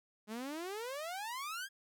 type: exponential sweep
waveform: sawtooth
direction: up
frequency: 205.8 to 1661.2 Hz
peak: -36 dBFS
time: 0.27-1.69 s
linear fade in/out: 50 ms
effects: none